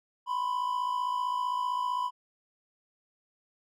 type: tone pair together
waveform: triangle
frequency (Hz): 991 / 1046.5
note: B5 / C6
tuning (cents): +6 / 0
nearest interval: minor second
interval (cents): 94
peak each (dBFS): -27 / -33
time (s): 0.26-2.11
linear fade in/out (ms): 50
effects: none